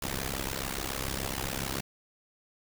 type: noise with amplitude modulation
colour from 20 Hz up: pink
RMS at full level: -30 dBFS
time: 0.02-1.81 s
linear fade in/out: 5 ms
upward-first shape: sine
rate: 67 Hz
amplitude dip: 95%
effects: none